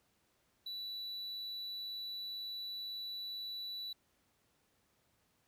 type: tone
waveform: triangle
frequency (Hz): 3951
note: B7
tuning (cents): 0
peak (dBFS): -39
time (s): 0.66-3.93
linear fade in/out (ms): 5
effects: pink hiss -75 dBFS RMS until 5.47 s + high-pass 60 Hz 12 dB/octave